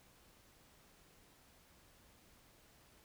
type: silence
effects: pink hiss -66 dBFS RMS until 3.04 s